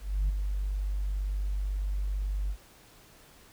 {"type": "tone with ADSR envelope", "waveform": "sine", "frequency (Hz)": 49, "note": "G1", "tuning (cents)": 0, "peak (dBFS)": -20, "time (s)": [0, 2.57], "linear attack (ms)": 290, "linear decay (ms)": 15, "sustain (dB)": -7, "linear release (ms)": 70, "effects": ["tanh soft clip ceiling -22 dBFS", "pink hiss -56 dBFS RMS until 3.52 s"]}